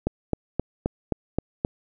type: click train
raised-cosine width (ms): 2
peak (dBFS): -9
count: 7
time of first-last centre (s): 0.07-1.649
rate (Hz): 3.8
effects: none